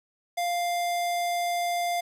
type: tone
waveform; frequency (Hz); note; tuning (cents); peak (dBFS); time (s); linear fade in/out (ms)
square; 698.5; F5; 0; -26; 0.37-2.01; 10
effects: resampled to 32000 Hz + 9-bit